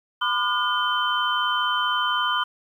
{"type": "tone cluster", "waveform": "sine", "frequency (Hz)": [1002, 1205, 1437, 3078], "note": ["B5", "D6", "F6", "G7"], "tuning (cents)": [25, 44, 49, -32], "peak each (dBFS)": -26, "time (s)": [0.21, 2.44], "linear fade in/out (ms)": 10, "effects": ["9-bit"]}